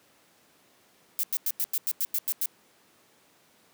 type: noise bursts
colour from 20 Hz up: violet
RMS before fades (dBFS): -27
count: 10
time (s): 1.19-2.458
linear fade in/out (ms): 0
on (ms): 44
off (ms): 92
effects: pink hiss -61 dBFS RMS until 3.73 s + high-pass 200 Hz 12 dB/octave